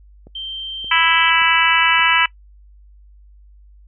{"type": "click train", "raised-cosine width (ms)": 2, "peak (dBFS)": -28, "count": 4, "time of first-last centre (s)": [0.27, 1.994], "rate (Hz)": 1.74}
{"type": "tone", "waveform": "sine", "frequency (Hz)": 3136, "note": "G7", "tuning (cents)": 0, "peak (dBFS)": -25, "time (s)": [0.35, 1.3], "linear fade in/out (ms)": 5}
{"type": "harmonic tone", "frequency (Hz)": 329.6, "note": "E4", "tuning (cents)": 0, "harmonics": [3, 4, 5, 6, 7, 8, 9], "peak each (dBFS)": [-20, -20, -20, -20, -20, -20, -20], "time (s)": [0.91, 2.26], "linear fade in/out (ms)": 5}
{"effects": ["noise-tail reverb RT60 0.1 s tail -21 dB re dry", "added 50 Hz sine -43 dBFS peak until 3.87 s"]}